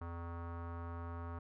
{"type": "tone with low-pass filter", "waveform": "square", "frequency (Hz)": 85, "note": "F2", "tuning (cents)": -46, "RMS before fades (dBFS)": -44, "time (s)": [0.01, 1.39], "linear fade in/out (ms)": 5, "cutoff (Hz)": 1200, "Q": 3.6, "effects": []}